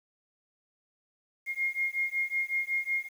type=beating tone pair; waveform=sine; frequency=2134 / 2139.4 Hz; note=C7 / C7; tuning=+34 / +38 cents; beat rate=5.4 Hz; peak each=-31 dBFS; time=1.46-3.09 s; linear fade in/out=50 ms; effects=9-bit